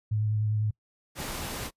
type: tone with vibrato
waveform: sine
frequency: 107 Hz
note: A2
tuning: 48 cents flat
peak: -24 dBFS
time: 0.11-0.71 s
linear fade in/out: 10 ms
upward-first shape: triangle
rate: 10 Hz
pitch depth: 24 cents each way
type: noise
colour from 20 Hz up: pink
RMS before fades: -35 dBFS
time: 1.15-1.71 s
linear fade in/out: 50 ms
effects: noise-tail reverb RT60 0.1 s tail -25 dB re dry + resampled to 32000 Hz